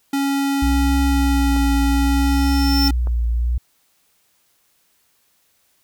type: tone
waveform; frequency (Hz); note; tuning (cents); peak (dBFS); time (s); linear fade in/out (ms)
square; 277.2; C#4; 0; -18; 0.13-2.91; 5
type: tone with vibrato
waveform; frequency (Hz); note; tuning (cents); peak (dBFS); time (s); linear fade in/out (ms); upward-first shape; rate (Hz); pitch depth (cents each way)
sine; 61.7; B1; -1; -16; 0.62-3.58; 5; triangle; 0.66; 120
type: clicks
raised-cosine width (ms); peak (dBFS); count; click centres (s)
1; -20; 2; 1.564 / 3.072
type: tone with exponential growth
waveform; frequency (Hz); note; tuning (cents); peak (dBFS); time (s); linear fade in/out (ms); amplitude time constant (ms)
square; 5360; E8; +28; -17; 1.86-2.88; 0; 220
effects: white hiss -62 dBFS RMS until 5.83 s